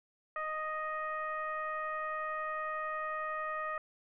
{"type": "tone with frequency modulation", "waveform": "sine", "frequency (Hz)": 1244.5, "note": "D#6", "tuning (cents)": 0, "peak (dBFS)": -34, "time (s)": [0.36, 3.78], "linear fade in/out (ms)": 2, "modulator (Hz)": 625, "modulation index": 1, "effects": []}